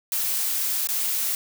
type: noise with dropouts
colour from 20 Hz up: blue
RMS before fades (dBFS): -25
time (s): 0.12-1.35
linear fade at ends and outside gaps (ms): 1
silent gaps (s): 0.872-0.888
effects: none